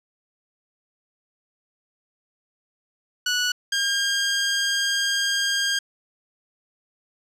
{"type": "tone pair in turn", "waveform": "15% pulse", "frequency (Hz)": [1473, 1609.9], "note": ["F#6", "G6"], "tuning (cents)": [-8, 46], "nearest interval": "major second", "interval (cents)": 154, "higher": "second", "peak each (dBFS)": -14, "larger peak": "neither", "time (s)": [[3.26, 3.52], [3.72, 5.79]], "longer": "second", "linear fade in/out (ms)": 5, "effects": ["low-pass 10000 Hz 12 dB/octave"]}